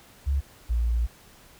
sine tone pair in turn, 69.3 / 58.27 Hz, C#2 / A#1, 0 / 0 cents, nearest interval minor third, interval 300 cents, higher first, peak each -21 / -21 dBFS, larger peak neither, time 0.26-0.41 / 0.69-1.07 s, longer second, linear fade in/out 20 ms, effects pink hiss -53 dBFS RMS until 1.59 s

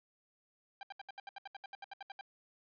sawtooth tone bursts, 792 Hz, G5, 18 cents sharp, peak -40 dBFS, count 16, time 0.81-2.211 s, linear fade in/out 2 ms, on 21 ms, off 71 ms, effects resampled to 11025 Hz + 13-bit

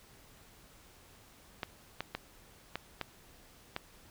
clicks, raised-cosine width 0.3 ms, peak -19 dBFS, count 6, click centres 1.632 / 2.006 / 2.15 / 2.756 / 3.013 / 3.764 s, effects pink hiss -59 dBFS RMS until 4.1 s

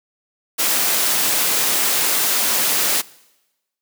white noise, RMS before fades -18 dBFS, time 0.58-3.02 s, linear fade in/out 20 ms, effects noise-tail reverb RT60 1.0 s tail -22 dB re dry + high-pass 200 Hz 12 dB/octave

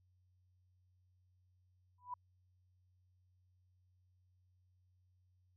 sine tone with exponential growth, 987.8 Hz, B5, in tune, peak -37 dBFS, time 1.98-2.14 s, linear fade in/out 5 ms, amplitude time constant 34 ms, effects added 91 Hz sine -70 dBFS peak until 5.56 s

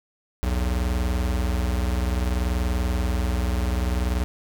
square tone pair together, 61.5 / 82.09 Hz, B1 / E2, -7 / -7 cents, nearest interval perfect fourth, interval 500 cents, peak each -23 / -29 dBFS, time 0.43-4.24 s, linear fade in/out 0 ms, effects none

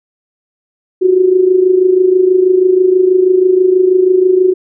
sine tone with amplitude modulation, 369.9 Hz, F#4, in tune, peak -3 dBFS, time 1.01-4.54 s, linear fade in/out 20 ms, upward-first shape sine, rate 26.2 Hz, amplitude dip 65%, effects none

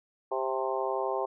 harmonic tone with a mistuned harmonic, 131.8 Hz, C3, 13 cents sharp, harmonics 3 / 4 / 5 / 6 / 7 / 8, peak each -33 / -34 / -35 / -36 / -36 / -37 dBFS, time 0.31-1.26 s, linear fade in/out 10 ms, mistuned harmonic 7, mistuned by -38 cents, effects none

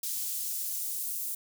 white noise with high-pass filter sweep, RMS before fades -34 dBFS, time 0.03-1.35 s, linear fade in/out 5 ms, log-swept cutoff 5300 to 9000 Hz, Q 0.73, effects none

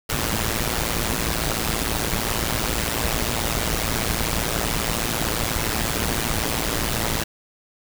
pink noise with amplitude modulation, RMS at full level -20 dBFS, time 0.09-7.24 s, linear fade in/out 10 ms, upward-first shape sine, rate 113 Hz, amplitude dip 85%, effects none

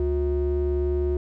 triangle ring-modulated tone, 144.4 Hz, D3, 29 cents flat, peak -16 dBFS, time 0-1.17 s, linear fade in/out 2 ms, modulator 216 Hz, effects none

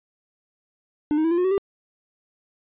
triangle tone with pitch steps, 298.7 / 313 / 328 / 343.7 / 360.2 / 377.4 / 395.5 Hz, D4 / D#4 / E4 / F4 / F#4 / F#4 / G4, +29 / +10 / -9 / -28 / -46 / +34 / +15 cents, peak -16 dBFS, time 1.11-1.579 s, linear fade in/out 0 ms, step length 67 ms, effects resampled to 8000 Hz

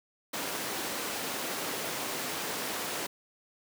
pink high-pass noise, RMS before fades -35 dBFS, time 0.33-3.07 s, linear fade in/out 10 ms, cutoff 290 Hz, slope 12 dB/octave, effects none

